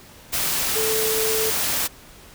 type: tone in noise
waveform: sine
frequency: 440 Hz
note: A4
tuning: in tune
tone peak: -23 dBFS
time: 0.75-1.51 s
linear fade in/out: 20 ms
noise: white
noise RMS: -23 dBFS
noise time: 0.32-1.88 s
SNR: -3 dB
effects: pink hiss -46 dBFS RMS until 2.34 s